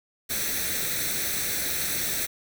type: noise with comb filter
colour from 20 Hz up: white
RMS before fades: -28 dBFS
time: 0.29-2.27 s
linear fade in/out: 20 ms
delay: 0.5 ms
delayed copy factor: +0.65
effects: none